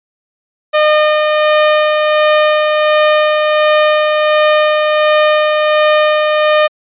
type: tone with tremolo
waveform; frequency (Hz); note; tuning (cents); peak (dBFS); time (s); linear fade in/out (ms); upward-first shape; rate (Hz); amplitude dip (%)
sawtooth; 609; D#5; -37; -3; 0.73-6.68; 20; sine; 1.4; 30
effects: resampled to 8000 Hz